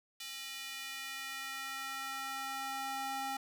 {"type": "tone with high-pass filter sweep", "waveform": "square", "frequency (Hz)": 269.2, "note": "C4", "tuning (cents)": 49, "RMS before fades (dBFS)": -41, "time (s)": [0.2, 3.37], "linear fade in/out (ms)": 5, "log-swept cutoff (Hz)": [3100, 700], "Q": 1.4, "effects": []}